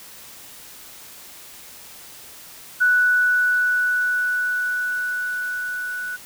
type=tone with level ramp; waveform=sine; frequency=1480 Hz; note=F#6; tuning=in tune; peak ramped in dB=-13 to -26 dBFS; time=2.8-6.17 s; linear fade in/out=20 ms; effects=white hiss -42 dBFS RMS until 6.25 s